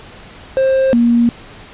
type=tone pair in turn; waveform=triangle / sine; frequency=530 / 236.1 Hz; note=C5 / A#3; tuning=+22 / +22 cents; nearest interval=octave + major second; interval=1400 cents; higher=first; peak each=-8 dBFS; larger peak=neither; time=0.57-0.93 / 0.93-1.29 s; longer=neither; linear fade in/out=0 ms; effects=pink hiss -37 dBFS RMS until 1.73 s + resampled to 8000 Hz